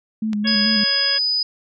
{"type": "tone with vibrato", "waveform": "sine", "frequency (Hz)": 213.3, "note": "G#3", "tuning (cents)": 46, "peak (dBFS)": -19, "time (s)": [0.22, 0.84], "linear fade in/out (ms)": 5, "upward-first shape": "square", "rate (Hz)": 4.6, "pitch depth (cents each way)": 41}
{"type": "clicks", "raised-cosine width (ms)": 0.2, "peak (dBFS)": [-16, -26, -26], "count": 3, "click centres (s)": [0.332, 0.479, 0.549]}
{"type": "harmonic tone", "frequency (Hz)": 555, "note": "C#5", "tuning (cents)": 2, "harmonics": [1, 2, 3, 4, 5, 6], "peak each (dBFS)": [-33, -36, -25, -32, -31, -26], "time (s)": [0.44, 1.19], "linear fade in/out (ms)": 20}
{"type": "tone", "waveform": "sine", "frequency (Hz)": 4980, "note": "D#8", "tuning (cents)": 1, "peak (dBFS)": -17, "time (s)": [0.47, 1.43], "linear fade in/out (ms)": 5}
{"effects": []}